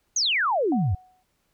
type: exponential sweep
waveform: sine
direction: down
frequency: 6710 to 81 Hz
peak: -20 dBFS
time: 0.16-0.95 s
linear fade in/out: 5 ms
type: tone with exponential decay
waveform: sine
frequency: 740 Hz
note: F#5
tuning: in tune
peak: -26 dBFS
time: 0.72-1.23 s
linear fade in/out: 2 ms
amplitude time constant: 110 ms
effects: pink hiss -71 dBFS RMS until 1.53 s